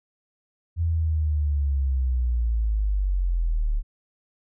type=linear sweep; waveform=sine; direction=down; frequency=84.7 to 35.31 Hz; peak=-20 dBFS; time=0.76-3.83 s; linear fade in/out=50 ms; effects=none